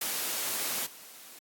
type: noise with level steps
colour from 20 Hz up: white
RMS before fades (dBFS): -32 / -49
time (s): 0.01-1.39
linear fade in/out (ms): 5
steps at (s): 0.85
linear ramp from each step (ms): 20
effects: high-pass 200 Hz 12 dB/octave + AAC 64 kbps